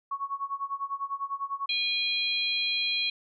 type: tone with tremolo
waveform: sine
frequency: 1108.7 Hz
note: C#6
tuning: in tune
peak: -27 dBFS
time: 0.11-1.66 s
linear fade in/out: 5 ms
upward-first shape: sine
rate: 10 Hz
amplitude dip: 90%
type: harmonic tone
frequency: 816 Hz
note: G#5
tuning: 31 cents flat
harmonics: 3 / 4 / 5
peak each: -30 / -30 / -30 dBFS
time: 1.69-3.1 s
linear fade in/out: 5 ms
effects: none